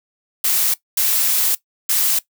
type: noise bursts at uneven times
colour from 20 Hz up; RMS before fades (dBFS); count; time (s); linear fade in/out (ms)
blue; -17; 3; 0.44-0.74 / 0.97-1.55 / 1.89-2.19; 5
effects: noise-tail reverb RT60 0.1 s tail -18 dB re dry